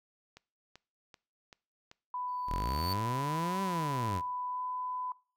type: click train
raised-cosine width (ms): 0.2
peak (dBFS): -33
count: 5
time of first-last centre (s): 0.37-1.914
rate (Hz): 2.59
type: tone with pitch glide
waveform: sine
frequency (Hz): 995 to 1002.5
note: B5 to B5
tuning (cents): +13 to +26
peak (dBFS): -34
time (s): 2.14-5.12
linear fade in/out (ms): 2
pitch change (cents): +13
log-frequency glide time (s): 4.49-4.61
type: tone with exponential growth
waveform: 45% pulse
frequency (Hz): 4513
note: C#8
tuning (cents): +30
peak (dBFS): -33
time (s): 2.28-2.93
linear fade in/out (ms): 1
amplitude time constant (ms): 140
type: linear two-way sweep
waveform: sawtooth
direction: up then down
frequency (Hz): 32.1 to 196 to 81.7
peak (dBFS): -29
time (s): 2.47-4.22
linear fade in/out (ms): 50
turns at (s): 3.62
effects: noise-tail reverb RT60 0.4 s tail -22 dB re dry